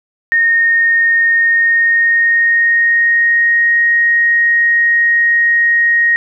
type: tone with pitch glide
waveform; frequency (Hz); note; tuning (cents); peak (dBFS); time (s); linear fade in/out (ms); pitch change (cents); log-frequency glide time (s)
sine; 1845 to 1872.9; A#6 to A#6; -18 to +8; -8; 0.32-6.16; 0; +26; 1.31-3.82
effects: none